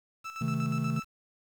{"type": "tone with tremolo", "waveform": "30% pulse", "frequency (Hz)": 1318.5, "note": "E6", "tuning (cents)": 0, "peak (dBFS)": -33, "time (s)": [0.24, 1.05], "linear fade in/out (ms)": 20, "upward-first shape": "square", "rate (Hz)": 8.3, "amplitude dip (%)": 65}
{"type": "chord", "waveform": "triangle", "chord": "A diminished", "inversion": "first", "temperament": "just", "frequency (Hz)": [132, 158.4, 220], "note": ["C3", "Eb3", "A3"], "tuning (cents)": [16, 31, 0], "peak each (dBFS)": -30, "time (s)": [0.41, 1], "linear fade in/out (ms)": 5}
{"effects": ["low-pass 6000 Hz 12 dB/octave", "9-bit"]}